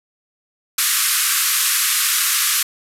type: band-pass noise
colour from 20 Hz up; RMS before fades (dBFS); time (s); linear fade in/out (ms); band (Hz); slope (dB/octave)
white; -18; 0.78-2.63; 5; 1100 to 14000; 96
effects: none